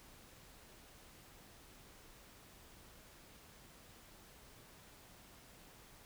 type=silence; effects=pink hiss -60 dBFS RMS until 6.05 s